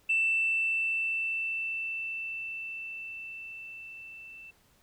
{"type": "tone with level ramp", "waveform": "sine", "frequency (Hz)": 2665, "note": "E7", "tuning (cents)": 18, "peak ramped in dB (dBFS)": [-22, -45], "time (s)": [0.09, 4.51], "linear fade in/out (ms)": 10, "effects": ["tanh soft clip ceiling -19 dBFS", "pink hiss -65 dBFS RMS until 4.82 s"]}